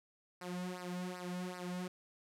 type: tone with flanger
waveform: sawtooth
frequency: 180.2 Hz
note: F#3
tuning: 45 cents flat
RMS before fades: -42 dBFS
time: 0.41-1.88 s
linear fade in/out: 5 ms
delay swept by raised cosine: 0.29 to 2.59 ms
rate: 2.6 Hz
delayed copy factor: -0.9
effects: low-pass 12000 Hz 12 dB/octave